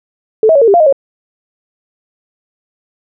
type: tone with pitch steps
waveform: sine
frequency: 437.2 / 643 / 560 / 458.3 / 398.1 / 692 / 622 / 550 Hz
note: A4 / E5 / C#5 / A#4 / G4 / F5 / D#5 / C#5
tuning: -11 / -43 / +18 / -29 / +27 / -16 / -1 / -14 cents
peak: -4 dBFS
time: 0.43-0.926 s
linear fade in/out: 2 ms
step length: 62 ms
effects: none